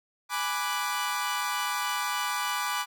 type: chord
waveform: sawtooth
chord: G# half-diminished seventh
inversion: none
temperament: equal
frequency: 830.6 / 987.8 / 1174.7 / 1480 Hz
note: G#5 / B5 / D6 / F#6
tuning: 0 / 0 / 0 / 0 cents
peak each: -32 / -29 / -28 / -32 dBFS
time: 0.29-2.86 s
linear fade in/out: 50 ms
effects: none